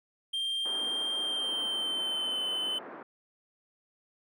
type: tone with pitch glide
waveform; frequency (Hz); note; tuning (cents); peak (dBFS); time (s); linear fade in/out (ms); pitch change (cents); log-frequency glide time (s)
triangle; 3179 to 3044; G7 to F#7; +24 to +48; -28; 0.33-2.79; 10; -76; 1.2-2.44
type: band-pass noise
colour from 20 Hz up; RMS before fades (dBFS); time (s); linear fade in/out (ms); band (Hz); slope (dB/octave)
pink; -45; 0.65-3.03; 5; 260 to 1600; 24
effects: none